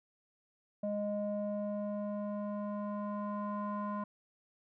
square tone with low-pass filter sweep, 206.4 Hz, G#3, 10 cents flat, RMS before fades -37 dBFS, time 0.83-4.04 s, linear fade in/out 5 ms, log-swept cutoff 610 to 1100 Hz, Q 4.2, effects none

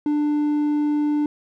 sine tone with hard clipping, 296.4 Hz, D4, 16 cents sharp, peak -19 dBFS, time 0.06-1.26 s, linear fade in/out 2 ms, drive 3 dB, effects none

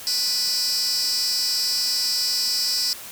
15% pulse tone with high-pass filter, 493.9 Hz, B4, in tune, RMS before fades -23 dBFS, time 0.07-2.93 s, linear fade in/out 0 ms, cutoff 5100 Hz, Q 4.8, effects white hiss -38 dBFS RMS until 3.11 s

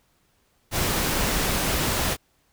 pink noise, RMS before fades -24 dBFS, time 0.71-2.17 s, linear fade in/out 50 ms, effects pink hiss -66 dBFS RMS until 2.52 s

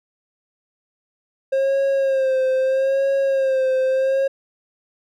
triangle tone with vibrato, 534 Hz, C5, 35 cents sharp, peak -14 dBFS, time 1.52-4.28 s, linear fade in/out 10 ms, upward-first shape sine, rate 0.78 Hz, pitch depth 43 cents each way, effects none

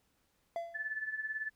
triangle tone with exponential decay, 678 Hz, E5, 49 cents sharp, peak -30 dBFS, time 0.56-0.94 s, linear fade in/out 1 ms, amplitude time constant 81 ms
sine tone with tremolo, 1743 Hz, A6, 17 cents flat, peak -32 dBFS, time 0.74-1.5 s, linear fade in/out 20 ms, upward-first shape triangle, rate 18 Hz, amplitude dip 80%
effects pink hiss -75 dBFS RMS until 1.55 s

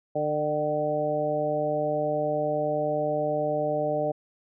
harmonic tone with a mistuned harmonic, 150 Hz, D3, 37 cents sharp, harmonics 1 / 2 / 3 / 4 / 5, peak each -35 / -34 / -31 / -26 / -32 dBFS, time 0.15-4.12 s, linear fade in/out 10 ms, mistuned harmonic 5, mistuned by +22 cents, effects none

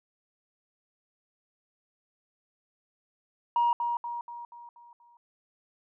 sine tone with echo, 949 Hz, A#5, 31 cents sharp, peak -20 dBFS, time 3.56-3.73 s, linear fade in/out 2 ms, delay 240 ms, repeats 6, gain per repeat -6 dB, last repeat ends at 5.17 s, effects tanh soft clip ceiling -18 dBFS

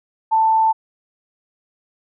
sine tone, 886 Hz, A5, 12 cents sharp, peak -12 dBFS, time 0.31-0.73 s, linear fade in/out 20 ms, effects none

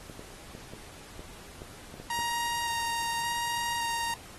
clicks, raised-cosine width 2 ms, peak -30 dBFS, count 9, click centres 0.098 / 0.194 / 0.551 / 0.736 / 1.194 / 1.619 / 1.941 / 2 / 2.19 s
sawtooth tone with vibrato, 936 Hz, A#5, 7 cents sharp, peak -26 dBFS, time 2.1-4.14 s, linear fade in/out 2 ms, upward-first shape square, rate 0.88 Hz, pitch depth 9 cents each way
effects pink hiss -49 dBFS RMS until 4.38 s + AAC 32 kbps

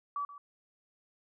sine tone with echo, 1148 Hz, D6, 40 cents flat, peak -32 dBFS, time 0.16-0.25 s, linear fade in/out 2 ms, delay 130 ms, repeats 1, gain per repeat -14 dB, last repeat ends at 0.38 s, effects none

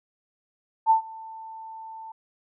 sine tone with ADSR envelope, 890 Hz, A5, 20 cents sharp, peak -13 dBFS, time 0.86-2.12 s, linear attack 43 ms, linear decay 110 ms, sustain -24 dB, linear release 5 ms, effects none

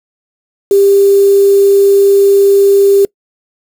sine tone with quantisation, 397.4 Hz, G4, 24 cents sharp, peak -4 dBFS, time 0.71-3.05 s, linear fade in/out 2 ms, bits 4, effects noise-tail reverb RT60 0.1 s tail -25 dB re dry

